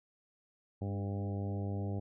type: harmonic tone with a mistuned harmonic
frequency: 99.7 Hz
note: G2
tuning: 30 cents sharp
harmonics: 1 / 2 / 3 / 4 / 5 / 6 / 7 / 8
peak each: -35 / -41 / -45 / -47 / -49 / -51 / -52 / -53 dBFS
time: 0.81-2 s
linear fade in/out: 10 ms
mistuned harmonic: 3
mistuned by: -20 cents
effects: none